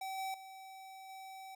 square tone with level steps, 767 Hz, G5, 38 cents flat, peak -40 / -38 / -50 / -48 dBFS, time 0.01-1.55 s, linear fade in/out 5 ms, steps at 0.18 / 0.34 / 1.09 s, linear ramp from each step 2 ms, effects none

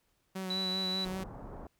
sawtooth tone with vibrato, 187.6 Hz, F#3, 24 cents sharp, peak -32 dBFS, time 0.35-1.24 s, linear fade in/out 10 ms, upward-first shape sine, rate 5.1 Hz, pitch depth 23 cents each way
sine tone, 3951 Hz, B7, in tune, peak -32 dBFS, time 0.5-1.05 s, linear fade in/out 5 ms
pink low-pass noise, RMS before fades -45 dBFS, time 1.05-1.67 s, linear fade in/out 2 ms, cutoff 1100 Hz, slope 24 dB/octave
effects pink hiss -75 dBFS RMS until 1.79 s

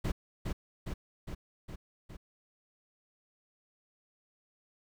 brown noise with echo, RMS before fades -31 dBFS, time 0.04-0.12 s, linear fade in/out 10 ms, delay 410 ms, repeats 5, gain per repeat -3 dB, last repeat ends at 2.17 s, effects none

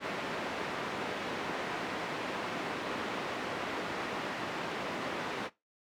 pink band-pass noise, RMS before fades -37 dBFS, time 0-5.5 s, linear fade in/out 50 ms, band 260 to 2600 Hz, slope 12 dB/octave, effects noise-tail reverb RT60 0.2 s tail -18 dB re dry

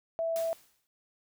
sine tone, 659.3 Hz, E5, in tune, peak -28 dBFS, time 0.19-0.53 s, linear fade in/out 0 ms
white noise with exponential decay, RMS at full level -41 dBFS, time 0.36-0.87 s, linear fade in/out 0 ms, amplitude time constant 110 ms
effects none

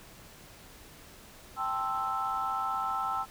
sine chord, A minor seventh, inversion third, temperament equal, 784 / 880 / 1046.5 / 1318.5 Hz, G5 / A5 / C6 / E6, 0 / 0 / 0 / 0 cents, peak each -34 / -37 / -37 / -31 dBFS, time 1.56-3.26 s, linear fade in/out 50 ms, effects tanh soft clip ceiling -21 dBFS + pink hiss -52 dBFS RMS until 3.3 s

